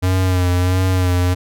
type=tone with vibrato; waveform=square; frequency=91.3 Hz; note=F#2; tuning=23 cents flat; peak=-14 dBFS; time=0.02-1.35 s; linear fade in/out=20 ms; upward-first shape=sine; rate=1.5 Hz; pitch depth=40 cents each way; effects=none